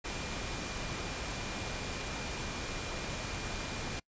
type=tone in noise; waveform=sine; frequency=2405 Hz; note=D7; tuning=41 cents sharp; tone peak=-48 dBFS; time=0.04-4 s; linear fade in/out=10 ms; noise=pink; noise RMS=-38 dBFS; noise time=0.04-4 s; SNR=-13 dB; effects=noise-tail reverb RT60 0.1 s tail -26 dB re dry + resampled to 16000 Hz